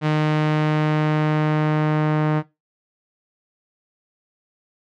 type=tone with low-pass filter sweep; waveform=sawtooth; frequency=153.2 Hz; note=D#3; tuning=27 cents flat; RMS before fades=-19 dBFS; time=0.01-2.43 s; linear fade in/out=50 ms; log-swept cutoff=3000 to 1600 Hz; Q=0.86; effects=noise-tail reverb RT60 0.2 s tail -17 dB re dry